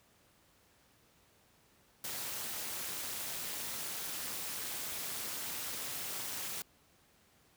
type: noise with amplitude modulation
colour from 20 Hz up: white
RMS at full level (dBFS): -37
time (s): 2.04-6.62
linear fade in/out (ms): 2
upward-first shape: sine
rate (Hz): 225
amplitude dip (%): 70
effects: pink hiss -67 dBFS RMS until 7.56 s + high-pass 60 Hz 12 dB/octave